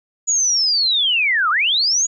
sine linear two-way sweep, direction down then up, 6890 to 1167 to 6890 Hz, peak -14 dBFS, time 0.27-2.07 s, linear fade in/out 20 ms, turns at 1.5 s, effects none

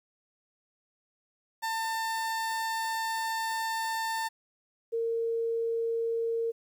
30% pulse / sine tone pair in turn, 897 / 459 Hz, A5 / A#4, +33 / -27 cents, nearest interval octave, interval 1160 cents, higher first, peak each -27 / -27 dBFS, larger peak neither, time 1.62-4.29 / 4.92-6.52 s, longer first, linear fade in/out 20 ms, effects 11-bit

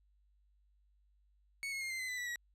40% pulse tone with pitch steps, 2217 / 2171 / 2127 / 2083 / 2040 / 1998.1 / 1957 / 1916.7 Hz, C#7 / C#7 / C7 / C7 / C7 / B6 / B6 / A#6, 0 / -37 / +28 / -8 / -44 / +20 / -16 / +48 cents, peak -37 dBFS, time 1.63-2.358 s, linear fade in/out 0 ms, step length 91 ms, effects added 50 Hz sine -68 dBFS peak until 2.54 s + low-pass 11000 Hz 12 dB/octave

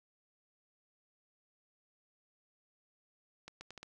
accelerating click train, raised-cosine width 0.2 ms, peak -30 dBFS, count 5, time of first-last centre 3.48-3.83 s, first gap 130 ms, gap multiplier 0.74, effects none

